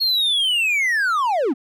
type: linear sweep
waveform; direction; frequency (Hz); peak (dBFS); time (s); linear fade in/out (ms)
triangle; down; 4334 to 223.2; -15; 0-1.54; 20
effects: none